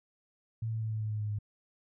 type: tone with pitch steps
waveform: sine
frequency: 112.7 / 111.47 / 110.25 / 109.05 / 107.86 / 106.68 / 105.52 / 104.37 Hz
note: A2 / A2 / A2 / A2 / A2 / G#2 / G#2 / G#2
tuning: +42 / +23 / +4 / -15 / -34 / +47 / +28 / +9 cents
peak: -31 dBFS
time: 0.62-1.388 s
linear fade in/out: 5 ms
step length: 96 ms
effects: none